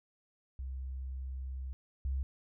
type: tone pair in turn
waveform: sine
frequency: 65.41 / 66.71 Hz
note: C2 / C2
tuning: 0 / +34 cents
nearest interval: unison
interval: 34 cents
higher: second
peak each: -37 / -31 dBFS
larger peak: second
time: 0.59-1.73 / 2.05-2.23 s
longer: first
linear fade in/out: 0 ms
effects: none